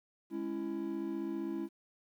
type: chord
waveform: triangle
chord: C# minor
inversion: second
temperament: just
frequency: 207.9 / 277.2 / 332.6 Hz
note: G#3 / C#4 / E4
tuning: +2 / 0 / +16 cents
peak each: -40 / -39 / -35 dBFS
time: 0.3-1.69 s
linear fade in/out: 50 ms
effects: 11-bit